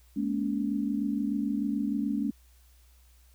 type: tone cluster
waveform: sine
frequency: 212.9 / 239.6 / 282.7 Hz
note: G#3 / A#3 / C#4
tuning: +43 / +48 / +34 cents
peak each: -30 / -34 / -30 dBFS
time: 0.16-2.31 s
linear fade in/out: 10 ms
effects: added 61 Hz sine -56 dBFS peak until 3.34 s + white hiss -65 dBFS RMS until 3.34 s